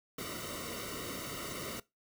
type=noise with comb filter; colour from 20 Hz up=pink; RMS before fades=-41 dBFS; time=0.18-1.8 s; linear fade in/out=5 ms; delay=1.2 ms; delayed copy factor=-0.95; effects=noise-tail reverb RT60 0.2 s tail -20 dB re dry